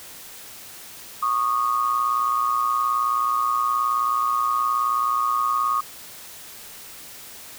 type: tone pair together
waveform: sine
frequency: 1108.7 / 1227.6 Hz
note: C#6 / D#6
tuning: 0 / -24 cents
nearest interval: major second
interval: 176 cents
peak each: -22 dBFS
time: 1.22-5.81 s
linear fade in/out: 10 ms
effects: white hiss -41 dBFS RMS until 7.58 s